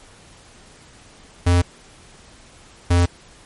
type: tone pair in turn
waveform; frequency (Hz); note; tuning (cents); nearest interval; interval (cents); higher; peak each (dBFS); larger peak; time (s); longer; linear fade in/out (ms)
square; 88 / 87.44; F2 / F2; +14 / +3; unison; 11; first; -13; neither; 1.46-1.62 / 2.9-3.06; neither; 10
effects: pink hiss -47 dBFS RMS until 3.45 s + MP3 48 kbps